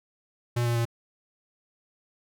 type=tone with pitch steps; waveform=square; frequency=120 / 118.42 / 116.85 Hz; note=B2 / A#2 / A#2; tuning=-49 / +28 / +5 cents; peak=-24 dBFS; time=0.56-0.854 s; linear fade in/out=10 ms; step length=98 ms; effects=none